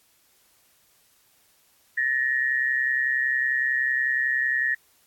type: tone pair together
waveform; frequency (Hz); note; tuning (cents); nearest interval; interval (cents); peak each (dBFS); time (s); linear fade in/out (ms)
sine; 1747.1 / 1878; A6 / A#6; -13 / +12; minor second; 125; -25 / -23; 1.97-4.75; 10
effects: white hiss -62 dBFS RMS until 5.06 s + AAC 64 kbps